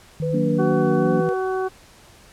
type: tone with pitch glide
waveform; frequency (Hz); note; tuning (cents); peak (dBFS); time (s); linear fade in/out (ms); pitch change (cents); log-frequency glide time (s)
sine; 155.56 to 164.43; D#3 to E3; 0 to -4; -23; 0.2-1.29; 0; +96; 0.96-1.13
type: tone with vibrato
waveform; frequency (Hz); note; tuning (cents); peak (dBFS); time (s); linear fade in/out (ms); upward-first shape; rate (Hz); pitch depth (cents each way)
sine; 493.9; B4; 0; -23; 0.22-1.34; 10; triangle; 2.5; 39
type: chord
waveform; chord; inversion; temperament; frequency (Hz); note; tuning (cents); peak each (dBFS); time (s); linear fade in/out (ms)
sine; Gb augmented; none; just; 185 / 231.2 / 289.1; Gb3 / Bb3 / D4; 0 / -14 / -27; -24; 0.33-1.21; 10
type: harmonic tone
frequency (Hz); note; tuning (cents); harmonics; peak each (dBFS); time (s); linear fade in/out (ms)
376.2; F#4; +29; 1 / 2 / 3 / 4; -22 / -28 / -32 / -34; 0.58-1.69; 20
effects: pink hiss -49 dBFS RMS until 2.32 s + low-pass 11000 Hz 12 dB/octave